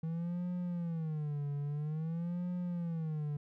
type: tone with vibrato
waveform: triangle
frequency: 160 Hz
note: D#3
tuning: 49 cents sharp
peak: -32 dBFS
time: 0.03-3.37 s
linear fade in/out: 5 ms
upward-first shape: sine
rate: 0.5 Hz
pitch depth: 190 cents each way
effects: none